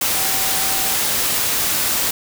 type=tone in noise; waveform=sine; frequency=769 Hz; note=G5; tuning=33 cents flat; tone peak=-30 dBFS; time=0.16-0.95 s; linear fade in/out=5 ms; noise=white; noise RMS=-19 dBFS; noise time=0.01-2.11 s; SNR=-14 dB; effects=none